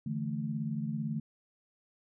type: chord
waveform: sine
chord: D suspended second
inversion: none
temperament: equal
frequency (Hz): 146.83 / 164.81 / 220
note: D3 / E3 / A3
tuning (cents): 0 / 0 / 0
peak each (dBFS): -36 / -38 / -35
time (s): 0.06-1.2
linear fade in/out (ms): 5
effects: none